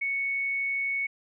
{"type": "tone", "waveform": "sine", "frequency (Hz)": 2217, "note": "C#7", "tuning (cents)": 0, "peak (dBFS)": -26, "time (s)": [0.01, 1.07], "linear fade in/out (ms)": 10, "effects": []}